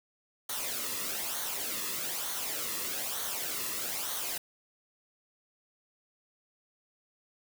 white noise with flanger, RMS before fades -35 dBFS, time 0.49-4.38 s, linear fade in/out 5 ms, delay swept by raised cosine 0.39 to 1.34 ms, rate 1.1 Hz, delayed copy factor -0.6, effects none

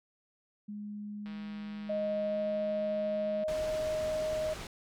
sine tone with pitch glide, 207.7 to 210.4 Hz, G#3 to G#3, 0 to +23 cents, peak -38 dBFS, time 0.68-3.44 s, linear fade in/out 10 ms, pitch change +23 cents, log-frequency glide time 2.27-2.34 s
click train, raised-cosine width 0.3 ms, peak -36 dBFS, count 347, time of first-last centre 1.26-3.436 s, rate 159 Hz
sine tone, 622.3 Hz, D#5, in tune, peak -30 dBFS, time 1.89-4.54 s, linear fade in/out 10 ms
pink low-pass noise, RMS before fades -43 dBFS, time 3.48-4.67 s, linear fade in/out 2 ms, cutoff 7300 Hz, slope 12 dB/octave
effects none

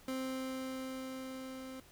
30% pulse tone with level ramp, 261.6 Hz, C4, in tune, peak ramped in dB -33 to -42 dBFS, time 0.08-1.8 s, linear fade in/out 2 ms, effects pink hiss -61 dBFS RMS until 1.91 s

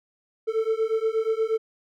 triangle beating tone pair, 440 / 448.4 Hz, A4 / A4, 0 / +33 cents, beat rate 8.4 Hz, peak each -23 dBFS, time 0.47-1.58 s, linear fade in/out 20 ms, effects none

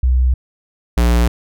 sine / square tone pair in turn, 63.1 / 59.17 Hz, B1 / A#1, +38 / +27 cents, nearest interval minor second, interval 111 cents, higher first, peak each -10 / -11 dBFS, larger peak first, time 0.03-0.34 / 0.97-1.28 s, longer neither, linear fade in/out 5 ms, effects none

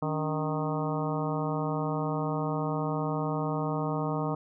harmonic tone with a mistuned harmonic, 155 Hz, D#3, 6 cents flat, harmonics 1 / 2 / 3 / 4 / 5 / 6 / 7 / 8, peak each -31 / -34 / -36 / -37 / -38 / -39 / -39 / -40 dBFS, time 0.02-4.35 s, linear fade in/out 5 ms, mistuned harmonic 2, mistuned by -120 cents, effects none

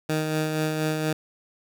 15% pulse tone with tremolo, 155.56 Hz, D#3, in tune, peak -16 dBFS, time 0.09-1.13 s, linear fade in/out 5 ms, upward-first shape sine, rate 4.2 Hz, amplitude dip 35%, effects none

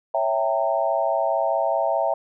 sine chord, C# diminished seventh, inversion none, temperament equal with one note detuned, 554.4 / 659.3 / 784 / 917.4 Hz, C#5 / E5 / G5 / Bb5, 0 / 0 / 0 / -28 cents, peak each -26 / -22 / -26 / -27 dBFS, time 0.14-2.14 s, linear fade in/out 5 ms, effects none

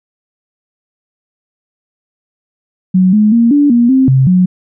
sine tone with pitch steps, 185.4 / 212.1 / 233 / 289.1 / 237.8 / 263.4 / 132.3 / 182.5 Hz, F#3 / G#3 / A#3 / D4 / A#3 / C4 / C3 / F#3, +4 / +37 / -1 / -27 / +35 / +12 / +20 / -24 cents, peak -5 dBFS, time 2.94-4.46 s, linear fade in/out 10 ms, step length 190 ms, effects none

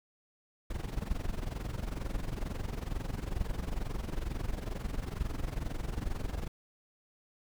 brown noise with amplitude modulation, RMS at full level -32 dBFS, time 0.7-6.48 s, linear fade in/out 5 ms, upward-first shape sine, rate 22.2 Hz, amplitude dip 80%, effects none

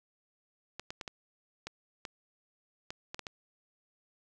clicks, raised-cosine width 0.2 ms, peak -22 dBFS, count 10, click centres 0.796 / 0.905 / 1.012 / 1.078 / 1.67 / 2.052 / 2.905 / 3.145 / 3.193 / 3.268 s, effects none

